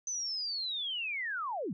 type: linear sweep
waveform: sine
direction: down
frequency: 6180 to 141.6 Hz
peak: -33 dBFS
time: 0.07-1.73 s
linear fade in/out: 2 ms
effects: none